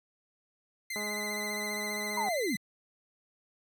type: tone with vibrato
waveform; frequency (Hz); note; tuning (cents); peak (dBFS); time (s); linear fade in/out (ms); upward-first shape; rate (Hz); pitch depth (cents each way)
sawtooth; 2048; C7; -38; -31; 0.9-2.57; 5; sine; 15; 43
type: click train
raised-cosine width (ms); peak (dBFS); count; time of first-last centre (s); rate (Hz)
1; -27; 278; 0.96-2.285; 209
type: linear sweep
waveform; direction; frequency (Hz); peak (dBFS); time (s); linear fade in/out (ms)
sine; down; 987.8 to 174.61; -29; 2.17-2.56; 5
effects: high-pass 80 Hz 12 dB/octave